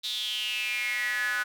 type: tone with high-pass filter sweep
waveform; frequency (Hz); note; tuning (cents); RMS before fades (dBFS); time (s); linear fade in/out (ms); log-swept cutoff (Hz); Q
square; 114; A#2; -38; -30; 0.03-1.44; 20; 3800 to 1500; 8.7
effects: none